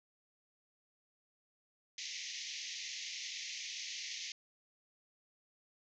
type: band-pass noise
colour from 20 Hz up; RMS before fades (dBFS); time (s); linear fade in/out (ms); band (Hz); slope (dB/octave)
white; -44; 1.98-4.32; 2; 1900 to 6600; 96
effects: none